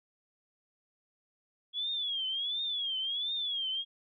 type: tone with vibrato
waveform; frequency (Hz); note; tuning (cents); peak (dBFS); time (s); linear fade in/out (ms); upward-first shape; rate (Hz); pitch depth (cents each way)
sine; 3346; G#7; +12; -31; 1.73-3.85; 50; triangle; 1.4; 170
effects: none